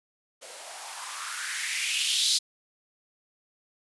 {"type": "noise with band-pass filter sweep", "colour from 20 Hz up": "violet", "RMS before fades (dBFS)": -30, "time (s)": [0.41, 2.39], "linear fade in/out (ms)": 20, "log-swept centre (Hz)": [500, 4300], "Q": 3.9, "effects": ["resampled to 24000 Hz"]}